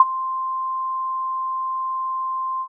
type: tone with ADSR envelope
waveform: sine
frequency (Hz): 1046.5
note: C6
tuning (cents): 0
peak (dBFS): -4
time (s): 0-2.68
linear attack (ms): 3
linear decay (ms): 33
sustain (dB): -18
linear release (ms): 70
effects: none